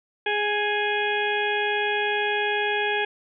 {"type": "harmonic tone with a mistuned harmonic", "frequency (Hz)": 415.3, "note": "G#4", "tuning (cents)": 0, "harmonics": [1, 2, 4, 5, 6, 7, 8], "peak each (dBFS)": [-27, -28, -27, -37, -29, -39, -33], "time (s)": [0.26, 3.05], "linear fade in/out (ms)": 5, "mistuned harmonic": 5, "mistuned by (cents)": 43, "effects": []}